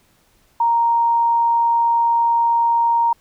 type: tone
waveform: sine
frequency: 932.3 Hz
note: A#5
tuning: in tune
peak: -13 dBFS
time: 0.6-3.13 s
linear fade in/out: 5 ms
effects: pink hiss -58 dBFS RMS until 3.2 s